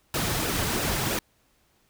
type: noise with flanger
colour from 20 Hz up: pink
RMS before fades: -27 dBFS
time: 0.14-1.19 s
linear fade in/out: 2 ms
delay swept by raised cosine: 0.9 to 4.2 ms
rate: 3 Hz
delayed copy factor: -0.55
effects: pink hiss -66 dBFS RMS until 1.89 s